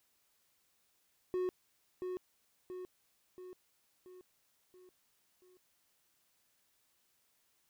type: tone with echo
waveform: triangle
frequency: 366 Hz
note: F#4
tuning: 19 cents flat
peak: -30 dBFS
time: 1.34-1.49 s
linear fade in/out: 0 ms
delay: 680 ms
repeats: 6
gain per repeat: -5 dB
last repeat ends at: 5.57 s
effects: white hiss -75 dBFS RMS until 7.69 s